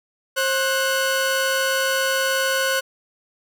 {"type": "tone pair together", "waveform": "sawtooth", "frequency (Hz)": [533, 1480], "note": ["C5", "F#6"], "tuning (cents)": [32, 0], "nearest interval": "octave + tritone", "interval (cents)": 1768, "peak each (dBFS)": -18, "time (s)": [0.36, 2.81], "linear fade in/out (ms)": 20, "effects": []}